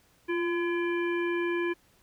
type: harmonic tone with a mistuned harmonic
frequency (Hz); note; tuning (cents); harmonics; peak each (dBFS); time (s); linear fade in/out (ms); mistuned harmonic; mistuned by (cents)
339.2; E4; +50; 1 / 3 / 5 / 7 / 9; -27 / -38 / -36 / -38 / -49; 0.28-1.74; 20; 1; +39
effects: pink hiss -64 dBFS RMS until 2.02 s